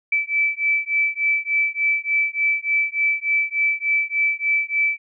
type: beating tone pair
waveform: sine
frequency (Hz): 2313 / 2316.4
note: D7 / D7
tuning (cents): -27 / -24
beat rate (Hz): 3.4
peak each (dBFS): -21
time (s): 0.12-4.98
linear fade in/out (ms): 5
effects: none